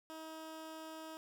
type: tone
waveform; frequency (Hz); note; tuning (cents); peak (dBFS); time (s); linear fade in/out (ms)
15% pulse; 318.1; D#4; +38; -40; 0.1-1.17; 0
effects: none